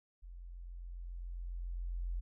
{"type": "tone with level ramp", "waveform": "sine", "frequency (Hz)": 43.65, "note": "F1", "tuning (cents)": 0, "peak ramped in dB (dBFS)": [-47, -34], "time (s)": [0.22, 2.21], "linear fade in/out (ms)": 20, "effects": []}